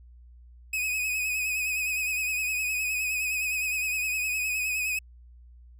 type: tone with vibrato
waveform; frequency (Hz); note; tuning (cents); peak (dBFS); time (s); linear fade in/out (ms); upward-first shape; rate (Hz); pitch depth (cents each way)
45% pulse; 2524; D#7; +24; -26; 0.73-4.99; 5; sine; 9.7; 45
effects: added 60 Hz sine -48 dBFS peak until 5.79 s